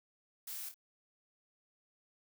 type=noise with echo; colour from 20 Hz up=blue; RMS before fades=-44 dBFS; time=0.47-0.69 s; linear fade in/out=5 ms; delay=27 ms; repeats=2; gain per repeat=-7 dB; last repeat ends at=0.744 s; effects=none